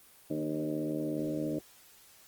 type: harmonic tone with a mistuned harmonic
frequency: 77.2 Hz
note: D#2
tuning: 13 cents flat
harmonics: 2 / 3 / 4 / 5 / 6 / 7 / 8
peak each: -40 / -41 / -33 / -41 / -43 / -40 / -42 dBFS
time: 0.3-1.59 s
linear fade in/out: 5 ms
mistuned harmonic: 4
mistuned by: -26 cents
effects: white hiss -58 dBFS RMS until 2.27 s + Opus 24 kbps